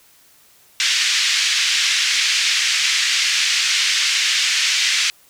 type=band-pass noise; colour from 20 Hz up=pink; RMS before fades=-18 dBFS; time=0.8-5.1 s; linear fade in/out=0 ms; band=2000 to 6500 Hz; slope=24 dB/octave; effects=white hiss -52 dBFS RMS until 5.29 s